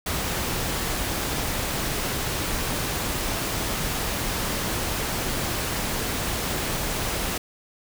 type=noise; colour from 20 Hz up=pink; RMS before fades=-27 dBFS; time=0.06-7.38 s; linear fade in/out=5 ms; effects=none